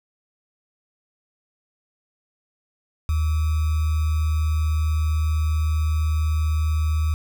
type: tone with sample-and-hold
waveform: sine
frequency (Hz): 77.78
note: D#2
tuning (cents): 0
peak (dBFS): -18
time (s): 3.09-7.14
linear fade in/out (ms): 0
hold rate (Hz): 1225
effects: none